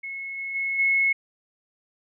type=tone with level steps; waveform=sine; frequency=2183 Hz; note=C#7; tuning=27 cents flat; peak=-31 / -29 / -24 / -18 dBFS; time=0.03-1.13 s; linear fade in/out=10 ms; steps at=0.37 / 0.54 / 0.78 s; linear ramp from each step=20 ms; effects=none